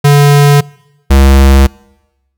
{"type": "tone pair in turn", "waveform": "square", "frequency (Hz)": [143.8, 67.86], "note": ["D3", "C#2"], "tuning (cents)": [-36, -36], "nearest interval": "octave + minor second", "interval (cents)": 1300, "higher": "first", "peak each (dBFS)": -3, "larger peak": "neither", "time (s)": [[0.04, 0.61], [1.1, 1.67]], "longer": "neither", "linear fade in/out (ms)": 10, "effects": ["noise-tail reverb RT60 1.0 s tail -25 dB re dry"]}